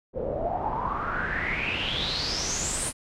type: noise with low-pass filter sweep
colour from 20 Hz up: pink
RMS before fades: -29 dBFS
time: 0.13-2.93 s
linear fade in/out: 50 ms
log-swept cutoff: 480 to 9700 Hz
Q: 8.5
effects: none